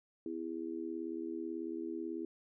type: tone with amplitude modulation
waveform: sine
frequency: 330 Hz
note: E4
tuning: 2 cents sharp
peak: -33 dBFS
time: 0.26-2.25 s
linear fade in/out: 2 ms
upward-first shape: sine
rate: 78.2 Hz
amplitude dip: 100%
effects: none